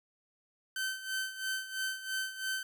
sawtooth tone with tremolo, 1539 Hz, G6, 32 cents flat, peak -28 dBFS, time 0.76-2.63 s, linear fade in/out 2 ms, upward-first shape sine, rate 3 Hz, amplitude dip 75%, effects none

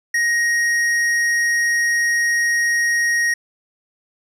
sine tone with hard clipping, 1877 Hz, A#6, 11 cents sharp, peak -17 dBFS, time 0.14-3.34 s, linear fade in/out 5 ms, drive 10 dB, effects none

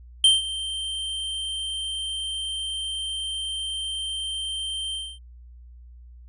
square tone with ADSR envelope, 3136 Hz, G7, in tune, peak -12 dBFS, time 0.24-5.19 s, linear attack 3 ms, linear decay 170 ms, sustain -16 dB, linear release 250 ms, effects added 60 Hz sine -43 dBFS peak until 6.28 s + resampled to 24000 Hz

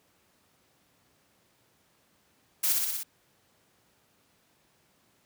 blue noise with echo, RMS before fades -26 dBFS, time 2.63-2.73 s, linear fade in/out 10 ms, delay 61 ms, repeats 5, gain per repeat -2 dB, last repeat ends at 3.035 s, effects pink hiss -67 dBFS RMS until 5.25 s + high-pass 100 Hz 12 dB/octave

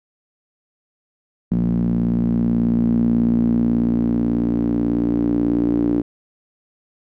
sawtooth tone with band-pass filter sweep, 58.27 Hz, A#1, in tune, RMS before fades -18 dBFS, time 1.51-6.02 s, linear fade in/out 10 ms, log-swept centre 200 to 300 Hz, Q 6.2, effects none

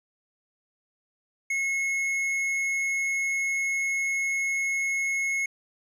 sine tone with tanh clipping, 2176 Hz, C#7, 33 cents flat, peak -26 dBFS, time 1.5-5.46 s, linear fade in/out 5 ms, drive 9 dB, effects none

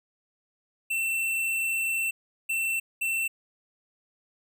square tone bursts at uneven times, 2688 Hz, E7, 33 cents sharp, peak -26 dBFS, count 3, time 0.9-2.11 / 2.49-2.8 / 3.01-3.28 s, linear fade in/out 10 ms, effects none

